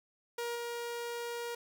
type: tone with level steps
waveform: sawtooth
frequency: 473.4 Hz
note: A#4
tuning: 27 cents sharp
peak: -31 / -33 dBFS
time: 0.38-1.55 s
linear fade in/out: 5 ms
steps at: 0.55 s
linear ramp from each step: 10 ms
effects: none